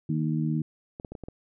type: harmonic tone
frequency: 77.78 Hz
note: D#2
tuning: in tune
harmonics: 2 / 3 / 4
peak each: -26 / -30 / -32 dBFS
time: 0.09-0.62 s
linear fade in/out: 5 ms
type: clicks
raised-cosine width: 2 ms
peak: -25 dBFS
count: 6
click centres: 0.999 / 1.048 / 1.12 / 1.152 / 1.237 / 1.285 s
effects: none